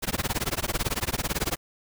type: noise with tremolo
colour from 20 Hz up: pink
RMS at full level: -25 dBFS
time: 0.02-1.57 s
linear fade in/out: 20 ms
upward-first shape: sine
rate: 18 Hz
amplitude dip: 100%
effects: none